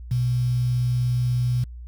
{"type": "tone with quantisation", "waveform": "sine", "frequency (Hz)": 123.47, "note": "B2", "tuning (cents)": 0, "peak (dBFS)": -19, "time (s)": [0.11, 1.64], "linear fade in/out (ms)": 5, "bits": 7, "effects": ["added 60 Hz sine -35 dBFS peak until 1.87 s"]}